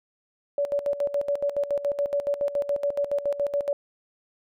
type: tone with tremolo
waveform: sine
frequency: 571 Hz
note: D5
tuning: 49 cents flat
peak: -21 dBFS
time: 0.58-3.73 s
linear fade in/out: 2 ms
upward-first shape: square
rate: 7.1 Hz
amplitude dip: 75%
effects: none